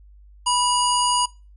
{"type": "harmonic tone with a mistuned harmonic", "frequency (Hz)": 965, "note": "B5", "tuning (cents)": -40, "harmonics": [1, 3, 5, 7, 9, 10], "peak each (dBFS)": [-20, -25, -27, -28, -30, -30], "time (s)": [0.46, 1.26], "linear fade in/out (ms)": 10, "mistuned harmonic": 1, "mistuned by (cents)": 29, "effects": ["noise-tail reverb RT60 0.3 s tail -22 dB re dry", "added 50 Hz sine -45 dBFS peak until 1.56 s"]}